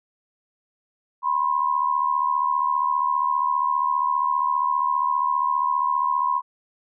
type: tone pair together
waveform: sine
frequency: 987.8 / 1062.8 Hz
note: B5 / C6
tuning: 0 / +27 cents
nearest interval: minor second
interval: 127 cents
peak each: -22 dBFS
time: 1.22-6.42 s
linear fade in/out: 50 ms
effects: none